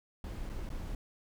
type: noise with dropouts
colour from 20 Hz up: brown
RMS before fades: -39 dBFS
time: 0.24-0.95 s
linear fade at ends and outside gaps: 2 ms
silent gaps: 0.493-0.497 / 0.691-0.701 s
effects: none